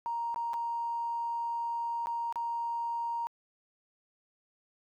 triangle tone with dropouts, 935 Hz, A#5, 5 cents sharp, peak -27 dBFS, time 0.06-3.27 s, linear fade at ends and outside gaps 0 ms, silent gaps 0.344-0.36 / 0.534-0.54 / 2.059-2.07 / 2.325-2.358 s, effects tanh soft clip ceiling -29 dBFS

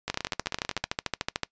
two click trains, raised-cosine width 0.2 ms, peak -14 / -9 dBFS, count 13 / 19, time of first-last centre 0.08-0.839 / 0.1-1.433 s, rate 15.8 / 13.5 Hz, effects noise-tail reverb RT60 0.1 s tail -23 dB re dry + resampled to 16000 Hz

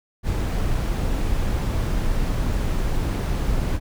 brown noise, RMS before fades -22 dBFS, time 0.23-3.8 s, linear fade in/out 50 ms, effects none

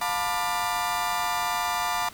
35% pulse chord, B half-diminished seventh, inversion second, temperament just, 711.2 / 889 / 987.8 / 1185.3 Hz, F5 / A5 / B5 / D6, +31 / +18 / 0 / +16 cents, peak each -29 dBFS, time 0.01-2.09 s, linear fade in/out 5 ms, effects pink hiss -46 dBFS RMS until 2.13 s

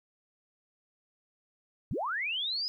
sine linear sweep, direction up, 75.1 to 5100 Hz, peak -30 dBFS, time 1.91-2.68 s, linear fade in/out 0 ms, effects 12-bit

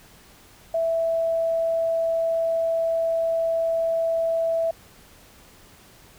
sine tone, 659.3 Hz, E5, in tune, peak -20 dBFS, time 0.74-4.71 s, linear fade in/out 5 ms, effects pink hiss -51 dBFS RMS until 6.18 s

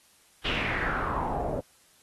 pink noise with low-pass filter sweep, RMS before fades -30 dBFS, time 0.44-1.61 s, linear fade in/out 20 ms, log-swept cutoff 3200 to 530 Hz, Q 4.8, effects white hiss -61 dBFS RMS until 2.02 s + AAC 32 kbps

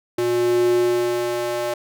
square tone with high-pass filter sweep, 119.8 Hz, A#2, 48 cents sharp, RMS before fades -20 dBFS, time 0.18-1.74 s, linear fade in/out 5 ms, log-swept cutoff 300 to 510 Hz, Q 4.8, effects none

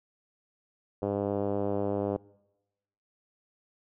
5% pulse tone with low-pass filter, 100.9 Hz, G#2, 49 cents flat, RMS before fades -30 dBFS, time 1.02-2.17 s, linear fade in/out 5 ms, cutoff 510 Hz, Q 1.7, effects noise-tail reverb RT60 1.0 s tail -24 dB re dry

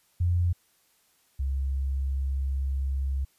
sine tone pair in turn, 87.5 / 67.59 Hz, F2 / C#2, +4 / -43 cents, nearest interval major third, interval 447 cents, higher first, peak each -21 / -25 dBFS, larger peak first, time 0.2-0.53 / 1.39-3.25 s, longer second, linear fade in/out 10 ms, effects white hiss -66 dBFS RMS until 3.38 s + resampled to 32000 Hz

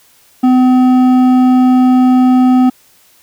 sine tone with hard clipping, 254.1 Hz, B3, 49 cents sharp, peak -7 dBFS, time 0.43-2.7 s, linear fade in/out 10 ms, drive 8 dB, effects white hiss -48 dBFS RMS until 3.22 s

